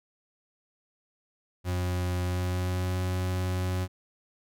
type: tone with pitch glide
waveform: 40% pulse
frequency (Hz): 89.9 to 91.79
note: F#2 to F#2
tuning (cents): -49 to -13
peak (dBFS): -26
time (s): 1.64-3.88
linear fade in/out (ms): 50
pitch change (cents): +36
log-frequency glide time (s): 2.18-2.99
effects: none